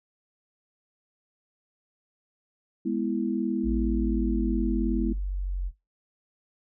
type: chord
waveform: sine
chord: E major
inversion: first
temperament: equal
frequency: 207.7 / 246.9 / 329.6 Hz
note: G#3 / B3 / E4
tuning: 0 / 0 / 0 cents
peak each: -29 dBFS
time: 2.85-5.13 s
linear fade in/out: 10 ms
type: exponential sweep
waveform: sine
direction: down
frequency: 57.1 to 44.94 Hz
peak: -26 dBFS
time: 3.63-5.72 s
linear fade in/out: 50 ms
effects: noise-tail reverb RT60 0.2 s tail -19 dB re dry